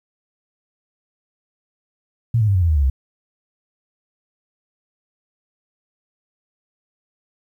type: tone with pitch steps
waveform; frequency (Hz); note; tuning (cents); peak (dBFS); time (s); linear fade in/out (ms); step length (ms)
sine; 116.54 / 107.49 / 99.14 / 91.44 / 84.33 / 77.78 / 71.74 / 66.17; A#2 / A2 / G2 / F#2 / E2 / D#2 / D2 / C2; 0 / -40 / +20 / -20 / +40 / 0 / -40 / +20; -13; 2.34-2.9; 5; 70
effects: 9-bit